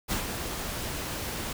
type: noise with ADSR envelope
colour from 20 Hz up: pink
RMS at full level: -28 dBFS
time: 0.08-1.53 s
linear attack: 34 ms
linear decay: 110 ms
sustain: -6 dB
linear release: 5 ms
effects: none